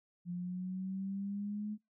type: exponential sweep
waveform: sine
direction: up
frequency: 174.61 to 213.2 Hz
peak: -36 dBFS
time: 0.25-1.78 s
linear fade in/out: 50 ms
effects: noise-tail reverb RT60 0.2 s tail -26 dB re dry